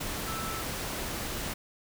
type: tone in noise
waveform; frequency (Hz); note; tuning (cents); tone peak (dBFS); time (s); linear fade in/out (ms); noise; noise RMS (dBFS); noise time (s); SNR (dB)
sine; 1318.5; E6; 0; -37; 0.27-0.62; 10; pink; -35; 0-1.54; -5
effects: none